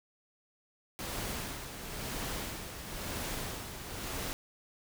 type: noise with tremolo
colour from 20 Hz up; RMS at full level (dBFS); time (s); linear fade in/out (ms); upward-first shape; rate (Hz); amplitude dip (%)
pink; -37; 0.99-4.33; 0; sine; 0.99; 55
effects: none